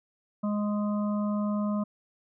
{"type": "harmonic tone", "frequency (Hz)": 207.7, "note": "G#3", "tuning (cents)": 0, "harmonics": [1, 3, 5, 6], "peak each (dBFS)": [-26, -36, -40, -42], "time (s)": [0.43, 1.84], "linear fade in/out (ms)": 10, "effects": []}